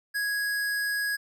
square tone, 1661.2 Hz, G#6, in tune, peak -27 dBFS, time 0.14-1.17 s, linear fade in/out 20 ms, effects none

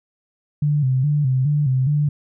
sine tone with vibrato, 138.59 Hz, C#3, in tune, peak -15 dBFS, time 0.62-2.09 s, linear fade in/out 5 ms, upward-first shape square, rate 2.4 Hz, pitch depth 110 cents each way, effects none

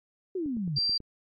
sine exponential sweep, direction down, 392 to 132 Hz, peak -28 dBFS, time 0.35-0.78 s, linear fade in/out 5 ms
click train, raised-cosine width 3 ms, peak -31 dBFS, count 6, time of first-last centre 0.46-1.003 s, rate 9.2 Hz
sine tone, 4711 Hz, D8, 5 cents sharp, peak -24 dBFS, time 0.76-0.98 s, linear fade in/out 10 ms
effects MP3 32 kbps

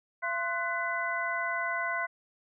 sine tone cluster, 680 / 1047 / 1488 / 2010 Hz, F5 / C6 / F#6 / B6, -46 / +1 / +9 / +30 cents, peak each -36 / -35 / -33 / -34 dBFS, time 0.22-2.07 s, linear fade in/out 20 ms, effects none

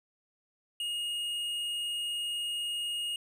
sine tone with hard clipping, 2862 Hz, F7, 42 cents sharp, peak -33 dBFS, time 0.8-3.16 s, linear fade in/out 2 ms, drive 7 dB, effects none

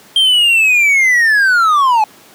triangle linear sweep, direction down, 3193 to 831 Hz, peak -6 dBFS, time 0.16-2.04 s, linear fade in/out 2 ms, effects pink hiss -42 dBFS RMS until 2.34 s + high-pass 200 Hz 12 dB/octave

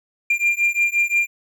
triangle beating tone pair, 2389 / 2394.7 Hz, D7 / D7, +29 / +33 cents, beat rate 5.7 Hz, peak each -18 dBFS, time 0.3-1.27 s, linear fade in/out 5 ms, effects none

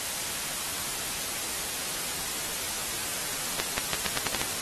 accelerating click train, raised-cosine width 0.2 ms, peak -7 dBFS, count 8, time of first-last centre 3.6-4.415 s, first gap 180 ms, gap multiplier 0.85, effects white hiss -32 dBFS RMS until 4.61 s + AAC 32 kbps

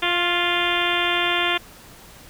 harmonic tone with a mistuned harmonic, 349.2 Hz, F4, in tune, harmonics 1 / 2 / 3 / 4 / 5 / 6 / 7 / 8 / 9 / 10, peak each -28 / -28 / -28 / -28 / -28 / -28 / -28 / -28 / -28 / -28 dBFS, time 0.02-1.58 s, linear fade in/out 10 ms, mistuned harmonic 3, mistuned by +24 cents, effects pink hiss -45 dBFS RMS until 2.29 s

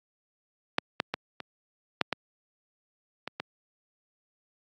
clicks, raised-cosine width 0.3 ms, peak -6 / -8 / -12 / -20 / -6 / -10 / -17 / -15 dBFS, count 8, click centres 0.784 / 1.001 / 1.14 / 1.403 / 2.013 / 2.127 / 3.276 / 3.4 s, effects high-pass 150 Hz 12 dB/octave + AAC 64 kbps

